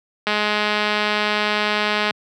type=click train; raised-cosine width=0.3 ms; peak=-4 dBFS; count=387; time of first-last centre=0.27-2.108 s; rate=210 Hz; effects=high-pass 150 Hz 12 dB/octave